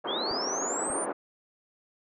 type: band-pass noise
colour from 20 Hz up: pink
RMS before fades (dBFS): -33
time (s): 0.04-1.13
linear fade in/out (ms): 10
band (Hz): 300 to 1300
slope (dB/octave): 24
type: linear sweep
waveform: sine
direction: up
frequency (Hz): 3104 to 9397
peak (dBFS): -31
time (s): 0.07-1.06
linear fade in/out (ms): 20
type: clicks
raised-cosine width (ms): 3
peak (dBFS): -31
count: 2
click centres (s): 0.312 / 0.902
effects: none